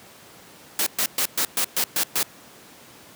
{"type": "noise bursts", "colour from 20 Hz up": "white", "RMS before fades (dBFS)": -22, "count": 8, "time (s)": [0.79, 2.23], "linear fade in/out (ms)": 2, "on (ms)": 75, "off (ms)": 120, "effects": ["pink hiss -47 dBFS RMS until 3.15 s", "high-pass 150 Hz 12 dB/octave"]}